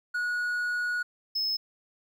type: tone pair in turn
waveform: triangle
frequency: 1457 / 5192 Hz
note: F#6 / E8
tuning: -27 / -27 cents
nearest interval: octave + minor seventh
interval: 2200 cents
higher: second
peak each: -25 dBFS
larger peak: neither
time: 0.14-1.03 / 1.35-1.57 s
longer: first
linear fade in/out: 10 ms
effects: 11-bit